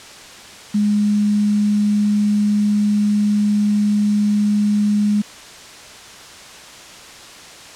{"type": "tone with quantisation", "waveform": "sine", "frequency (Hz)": 207.7, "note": "G#3", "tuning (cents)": 0, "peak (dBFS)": -13, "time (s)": [0.74, 5.22], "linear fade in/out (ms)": 10, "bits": 6, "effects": ["white hiss -38 dBFS RMS until 7.75 s", "low-pass 7000 Hz 12 dB/octave"]}